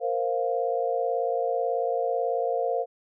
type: chord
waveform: sine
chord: Bb suspended second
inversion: none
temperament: just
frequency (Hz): 466.2 / 524.4 / 699.2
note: Bb4 / C5 / F5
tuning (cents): 0 / +4 / +2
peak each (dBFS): -28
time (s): 0-2.86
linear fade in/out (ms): 50
effects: none